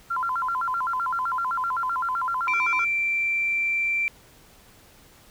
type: tone with vibrato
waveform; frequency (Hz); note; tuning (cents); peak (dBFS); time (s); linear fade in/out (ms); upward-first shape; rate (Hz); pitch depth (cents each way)
sine; 1183; D6; +12; -23; 0.1-2.85; 10; square; 7.8; 260
type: tone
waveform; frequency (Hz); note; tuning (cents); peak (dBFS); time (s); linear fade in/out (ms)
sine; 2349; D7; 0; -21; 2.48-4.08; 0
effects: tanh soft clip ceiling -14 dBFS + pink hiss -53 dBFS RMS until 5.3 s